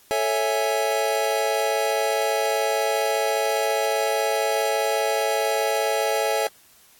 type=chord; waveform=square; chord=A major seventh; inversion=none; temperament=equal; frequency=440 / 554.4 / 659.3 / 830.6 Hz; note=A4 / C#5 / E5 / G#5; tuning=0 / 0 / 0 / 0 cents; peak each=-27 dBFS; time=0.11-6.47 s; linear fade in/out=0 ms; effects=white hiss -54 dBFS RMS until 6.99 s + AAC 64 kbps